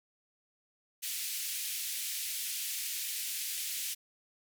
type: band-pass noise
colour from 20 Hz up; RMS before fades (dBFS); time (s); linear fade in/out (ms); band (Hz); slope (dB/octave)
white; -37; 1.02-3.95; 20; 2200 to 16000; 24
effects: none